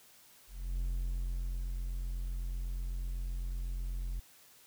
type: tone with ADSR envelope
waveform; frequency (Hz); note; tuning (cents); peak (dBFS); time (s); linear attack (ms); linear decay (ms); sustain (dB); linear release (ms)
triangle; 44; F1; +14; -29; 0.47-4.2; 310; 930; -3; 5
effects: white hiss -60 dBFS RMS until 4.66 s